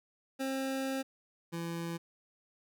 25% pulse tone pair in turn, 267.1 / 168.26 Hz, C4 / E3, +36 / +36 cents, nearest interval minor sixth, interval 800 cents, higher first, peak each -29 / -32 dBFS, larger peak first, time 0.39-1.03 / 1.52-1.98 s, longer first, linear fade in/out 20 ms, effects none

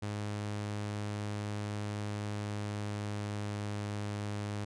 sawtooth tone with pitch glide, 103.9 to 103.3 Hz, G#2 to G#2, +1 to -9 cents, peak -31 dBFS, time 0.02-4.65 s, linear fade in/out 10 ms, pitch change -10 cents, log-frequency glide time 2.22-3.79 s, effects resampled to 22050 Hz

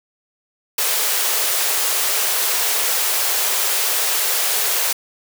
white high-pass noise, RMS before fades -19 dBFS, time 0.78-4.93 s, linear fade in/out 5 ms, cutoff 370 Hz, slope 96 dB/octave, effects none

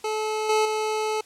25% pulse tone with level steps, 432.1 Hz, A4, 31 cents flat, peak -21 / -15 / -20 dBFS, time 0.04-1.21 s, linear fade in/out 5 ms, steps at 0.49 / 0.65 s, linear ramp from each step 5 ms, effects white hiss -52 dBFS RMS until 1.25 s + low-pass 9000 Hz 12 dB/octave

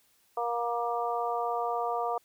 harmonic tone, 236.6 Hz, A#3, 26 cents sharp, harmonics 2 / 3 / 4 / 5, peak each -34 / -31 / -35 / -35 dBFS, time 0.37-2.18 s, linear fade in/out 5 ms, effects white hiss -67 dBFS RMS until 2.24 s

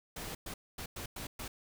pink noise bursts at uneven times, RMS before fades -42 dBFS, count 6, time 0.16-0.35 / 0.46-0.54 / 0.78-0.86 / 0.96-1.06 / 1.16-1.27 / 1.39-1.48 s, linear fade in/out 5 ms, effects none

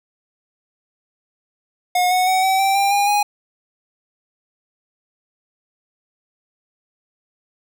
square tone with pitch steps, 722 / 735.9 / 750.1 / 764.5 / 779.2 / 794.2 / 809.5 / 825.1 Hz, F#5 / F#5 / F#5 / G5 / G5 / G5 / G#5 / G#5, -43 / -10 / +23 / -44 / -11 / +22 / -45 / -12 cents, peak -15 dBFS, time 1.95-3.23 s, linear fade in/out 5 ms, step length 160 ms, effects none

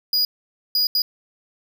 square tone bursts at uneven times, 4906 Hz, D#8, 25 cents flat, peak -17 dBFS, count 3, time 0.13-0.25 / 0.75-0.87 / 0.95-1.02 s, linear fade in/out 2 ms, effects 9-bit

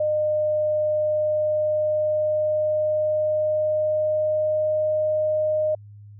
sine tone with pitch glide, 609 to 615.7 Hz, D#5 to D#5, -37 to -18 cents, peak -19 dBFS, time 0-5.75 s, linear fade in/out 5 ms, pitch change +19 cents, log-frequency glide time 0.88-4.72 s, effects added 103 Hz sine -41 dBFS peak until 6.19 s

